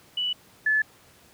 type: tone pair in turn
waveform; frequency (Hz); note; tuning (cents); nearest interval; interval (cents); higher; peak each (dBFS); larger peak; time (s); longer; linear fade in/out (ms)
sine; 2960 / 1729.3; F#7 / A6; 0 / -30; major sixth; 930; first; -24 / -19; second; 0.17-0.33 / 0.66-0.82; neither; 5
effects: pink hiss -55 dBFS RMS until 1.33 s + high-pass 80 Hz 12 dB/octave